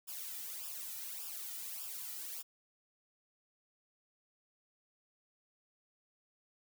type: noise with flanger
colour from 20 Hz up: blue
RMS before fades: -44 dBFS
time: 0.07-2.43 s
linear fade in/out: 20 ms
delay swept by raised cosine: 0.48 to 1.88 ms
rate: 1.7 Hz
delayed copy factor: -0.75
effects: none